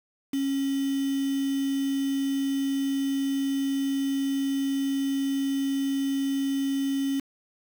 sine tone with quantisation, 274 Hz, C#4, 20 cents flat, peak -24 dBFS, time 0.33-7.2 s, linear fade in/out 5 ms, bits 6, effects none

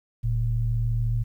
sine tone pair together, 40.45 / 114.4 Hz, E1 / A#2, -32 / -32 cents, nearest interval octave + tritone, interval 1800 cents, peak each -26 / -23 dBFS, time 0.23-1.24 s, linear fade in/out 20 ms, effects 10-bit

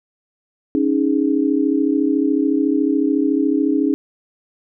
sine chord, C# suspended second, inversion none, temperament equal, 277.2 / 311.1 / 415.3 Hz, C#4 / D#4 / G#4, 0 / 0 / 0 cents, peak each -17 / -18 / -23 dBFS, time 0.75-3.94 s, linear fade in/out 0 ms, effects none

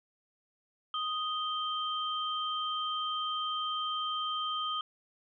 sine tone pair together, 1246 / 3140 Hz, D#6 / G7, +2 / +2 cents, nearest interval octave + major third, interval 1600 cents, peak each -33 / -35 dBFS, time 0.94-4.81 s, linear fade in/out 2 ms, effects none

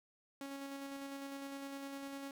sawtooth tone with tremolo, 276.3 Hz, C#4, 6 cents flat, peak -39 dBFS, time 0.41-2.31 s, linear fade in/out 2 ms, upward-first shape square, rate 9.9 Hz, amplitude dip 25%, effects none

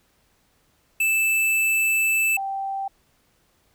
square / sine tone pair in turn, 2637 / 781.3 Hz, E7 / G5, 0 / -6 cents, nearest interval octave + major sixth, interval 2106 cents, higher first, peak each -19 / -25 dBFS, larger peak first, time 1-2.37 / 2.37-2.88 s, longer first, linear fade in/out 5 ms, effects pink hiss -64 dBFS RMS until 3.74 s

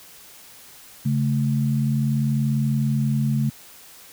sine tone pair together, 138.59 / 219 Hz, C#3 / A3, 0 / -8 cents, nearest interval minor sixth, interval 792 cents, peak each -20 / -23 dBFS, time 1.05-3.5 s, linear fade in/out 10 ms, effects white hiss -46 dBFS RMS until 4.12 s

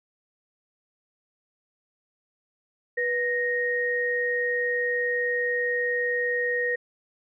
sine tone pair together, 488.5 / 1864.7 Hz, B4 / A#6, -19 / 0 cents, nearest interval octave + major seventh, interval 2319 cents, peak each -27 / -25 dBFS, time 2.97-6.76 s, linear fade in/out 10 ms, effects none

